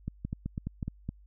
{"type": "two click trains", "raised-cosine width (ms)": 5, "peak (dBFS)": [-21, -21], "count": [4, 5], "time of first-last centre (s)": [[0.08, 0.828], [0.25, 1.09]], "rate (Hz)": [4.01, 4.76], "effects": ["added 50 Hz sine -53 dBFS peak until 1.26 s"]}